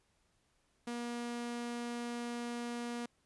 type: tone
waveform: sawtooth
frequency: 238.6 Hz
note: A#3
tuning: 41 cents sharp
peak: -34 dBFS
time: 0.87-3.06 s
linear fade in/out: 5 ms
effects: pink hiss -75 dBFS RMS until 3.25 s + resampled to 24000 Hz